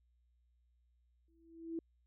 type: tone with exponential growth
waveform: sine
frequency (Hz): 329.6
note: E4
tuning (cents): 0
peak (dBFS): -35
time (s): 1.28-1.79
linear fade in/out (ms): 2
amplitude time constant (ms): 110
effects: added 60 Hz sine -70 dBFS peak until 2.06 s